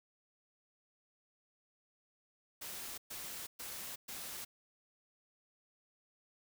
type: noise bursts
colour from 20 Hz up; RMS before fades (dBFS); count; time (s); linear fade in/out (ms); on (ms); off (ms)
white; -45; 4; 2.61-4.45; 10; 370; 120
effects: none